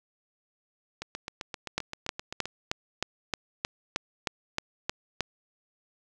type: two click trains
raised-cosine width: 0.2 ms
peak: -10 / -18 dBFS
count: 12 / 12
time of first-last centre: 1.78-5.207 / 1.02-2.456 s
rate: 3.21 / 7.66 Hz
effects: none